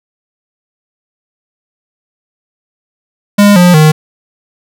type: tone with pitch steps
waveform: square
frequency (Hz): 204.1 / 177.68 / 154.68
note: G#3 / F3 / D#3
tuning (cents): -30 / +30 / -10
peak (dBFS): -3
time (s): 3.38-3.92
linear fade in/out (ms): 10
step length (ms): 180
effects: none